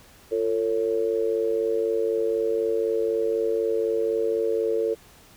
sine tone with amplitude modulation, 450.6 Hz, A4, 41 cents sharp, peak -17 dBFS, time 0.31-4.95 s, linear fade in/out 20 ms, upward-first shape sine, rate 104 Hz, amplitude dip 90%, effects pink hiss -52 dBFS RMS until 5.36 s

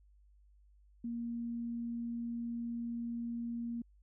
sine tone, 234.8 Hz, A#3, 13 cents sharp, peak -36 dBFS, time 1.04-3.82 s, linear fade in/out 5 ms, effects added 50 Hz sine -61 dBFS peak until 4.02 s

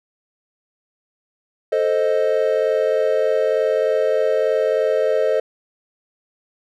triangle chord, A diminished, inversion none, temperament equal, 440 / 523.3 / 622.3 Hz, A4 / C5 / Eb5, 0 / 0 / 0 cents, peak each -18 dBFS, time 1.72-5.4 s, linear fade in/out 5 ms, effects none

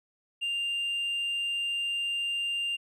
triangle tone with hard clipping, 2794 Hz, F7, in tune, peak -27 dBFS, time 0.41-2.77 s, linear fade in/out 20 ms, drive 1 dB, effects none

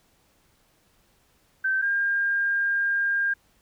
sine tone pair in turn, 1550 / 1606.7 Hz, G6 / G6, -20 / +42 cents, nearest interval minor second, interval 62 cents, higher second, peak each -21 dBFS, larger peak neither, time 1.64-1.82 / 1.82-3.34 s, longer second, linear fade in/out 10 ms, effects pink hiss -64 dBFS RMS until 3.61 s

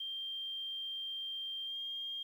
sine tone with pitch glide, 3174 to 3213 Hz, G7 to G7, +21 to +42 cents, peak -38 dBFS, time 0-2.23 s, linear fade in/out 5 ms, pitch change +21 cents, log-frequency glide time 1.65-1.77 s, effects 11-bit

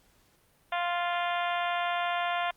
harmonic tone, 349.2 Hz, F4, in tune, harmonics 2 / 3 / 4 / 5 / 6 / 7 / 8 / 9 / 10, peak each -30 / -34 / -36 / -38 / -40 / -41 / -42 / -43 / -44 dBFS, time 0.72-2.51 s, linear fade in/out 5 ms, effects pink hiss -65 dBFS RMS until 2.56 s + Opus 48 kbps

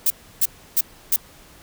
violet noise bursts, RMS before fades -17 dBFS, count 4, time 0.06-1.162 s, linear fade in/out 5 ms, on 43 ms, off 310 ms, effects pink hiss -48 dBFS RMS until 1.62 s

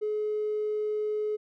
triangle tone with tanh clipping, 424.6 Hz, G#4, 38 cents sharp, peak -26 dBFS, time 0.01-1.37 s, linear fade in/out 20 ms, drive 1 dB, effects none

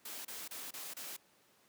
white noise bursts, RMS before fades -45 dBFS, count 5, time 0.05-1.166 s, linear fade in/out 5 ms, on 200 ms, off 29 ms, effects pink hiss -68 dBFS RMS until 1.68 s + high-pass 200 Hz 12 dB/octave

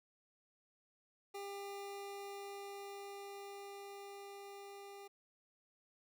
25% pulse tone with level ramp, 399.8 Hz, G4, 34 cents sharp, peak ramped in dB -40 to -47 dBFS, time 1.34-5.08 s, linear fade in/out 10 ms, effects none

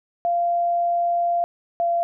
sine tone pair in turn, 692 / 686 Hz, F5 / F5, -16 / -31 cents, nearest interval unison, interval 15 cents, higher first, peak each -18 dBFS, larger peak neither, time 0.25-1.44 / 1.8-2.03 s, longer first, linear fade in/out 0 ms, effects none

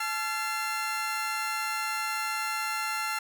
30% pulse tone cluster, 865 / 1362 / 2081 Hz, A5 / F6 / C7, -30 / -44 / -10 cents, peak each -32 / -29 / -33 dBFS, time 0-3.19 s, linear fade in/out 5 ms, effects none

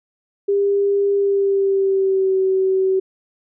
sine tone with pitch glide, 400.6 to 379.9 Hz, G4 to F#4, +38 to +46 cents, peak -14 dBFS, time 0.48-3 s, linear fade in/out 10 ms, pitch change -92 cents, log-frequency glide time 1.14-2.37 s, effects none

